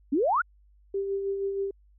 sine exponential sweep, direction up, 254 to 1527 Hz, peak -21 dBFS, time 0.12-0.42 s, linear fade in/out 10 ms
sine tone with tremolo, 393.9 Hz, G4, 8 cents sharp, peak -25 dBFS, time 0.94-1.71 s, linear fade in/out 5 ms, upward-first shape sine, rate 6.3 Hz, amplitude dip 40%
effects added 50 Hz sine -56 dBFS peak until 1.98 s

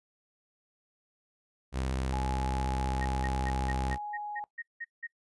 sawtooth tone with vibrato, 65.41 Hz, C2, in tune, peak -26 dBFS, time 1.72-3.98 s, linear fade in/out 50 ms, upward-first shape square, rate 16 Hz, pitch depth 25 cents each way
sine tone with pitch glide, 844 to 833.3 Hz, G#5 to G#5, +28 to +6 cents, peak -35 dBFS, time 2.13-4.44 s, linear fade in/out 0 ms, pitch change -22 cents, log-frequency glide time 2.47-3.4 s
sine tone bursts, 1864.7 Hz, A#6, in tune, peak -36 dBFS, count 10, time 3.01-5.07 s, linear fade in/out 10 ms, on 44 ms, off 180 ms
effects noise-tail reverb RT60 0.1 s tail -20 dB re dry + resampled to 24000 Hz

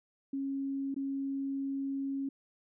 sine tone with dropouts, 273.7 Hz, C#4, 22 cents flat, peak -32 dBFS, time 0.33-2.29 s, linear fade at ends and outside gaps 5 ms, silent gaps 0.944-0.962 s, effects none

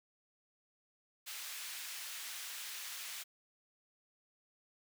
pink high-pass noise, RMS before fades -45 dBFS, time 1.26-3.24 s, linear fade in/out 20 ms, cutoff 2000 Hz, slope 12 dB/octave, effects none

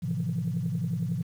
sine chord, F major seventh, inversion first, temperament just, 109.13 / 130.96 / 163.7 / 174.61 Hz, A2 / C3 / E3 / F3, -14 / +2 / -12 / 0 cents, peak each -34 / -32 / -30 / -31 dBFS, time 0.02-1.23 s, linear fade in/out 20 ms, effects tanh soft clip ceiling -20 dBFS + 9-bit

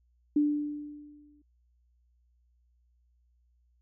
sine tone with exponential decay, 295 Hz, D4, 8 cents sharp, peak -20 dBFS, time 0.36-1.42 s, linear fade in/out 5 ms, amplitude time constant 230 ms, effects added 60 Hz sine -65 dBFS peak until 3.81 s

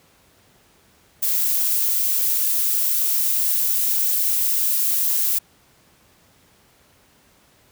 violet noise, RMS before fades -20 dBFS, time 1.22-5.39 s, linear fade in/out 10 ms, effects pink hiss -56 dBFS RMS until 7.71 s + high-pass 60 Hz 12 dB/octave

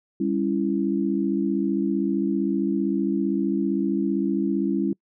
sine chord, C# diminished, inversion second, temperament just, 199.57 / 277.2 / 332.6 Hz, G3 / C#4 / E4, +31 / 0 / +16 cents, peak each -25 dBFS, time 0.2-4.93 s, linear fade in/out 5 ms, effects noise-tail reverb RT60 0.1 s tail -26 dB re dry

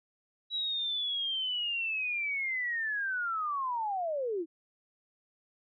sine linear sweep, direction down, 3909 to 307.7 Hz, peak -30 dBFS, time 0.5-4.46 s, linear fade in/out 50 ms, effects none

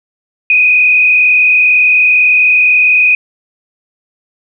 sine tone with frequency modulation, 2489 Hz, D#7, in tune, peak -5 dBFS, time 0.5-3.15 s, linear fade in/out 2 ms, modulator 37.9 Hz, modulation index 1.3, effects none

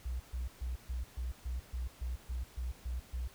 sine tone bursts, 61.7 Hz, B1, 1 cent flat, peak -33 dBFS, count 12, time 0.05-3.28 s, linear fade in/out 10 ms, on 150 ms, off 130 ms, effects tanh soft clip ceiling -31 dBFS + pink hiss -58 dBFS RMS until 3.34 s

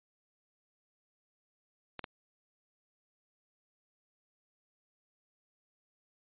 clicks, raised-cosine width 0.3 ms, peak -23 dBFS, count 2, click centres 1.993 / 2.042 s, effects resampled to 8000 Hz

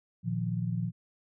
sine chord, Bb suspended fourth, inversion none, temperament equal with one note detuned, 116.54 / 154.85 / 174.61 Hz, Bb2 / Eb3 / F3, 0 / -8 / 0 cents, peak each -32 / -36 / -32 dBFS, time 0.23-0.92 s, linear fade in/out 50 ms, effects none

